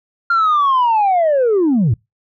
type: linear sweep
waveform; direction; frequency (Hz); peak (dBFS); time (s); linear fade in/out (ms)
sine; down; 1400 to 95; -9; 0.3-1.94; 5
effects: noise-tail reverb RT60 0.2 s tail -26 dB re dry + tanh soft clip ceiling -9 dBFS